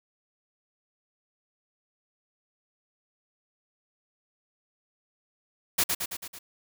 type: noise with echo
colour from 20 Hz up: white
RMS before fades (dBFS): -23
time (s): 5.78-5.84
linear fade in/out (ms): 10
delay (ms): 110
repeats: 5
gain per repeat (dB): -4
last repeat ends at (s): 6.39
effects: none